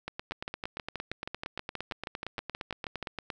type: two click trains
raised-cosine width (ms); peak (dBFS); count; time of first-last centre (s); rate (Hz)
0.3; -19 / -19; 18 / 29; 0.32-3.027 / 0.08-3.302; 6.28 / 8.69
effects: none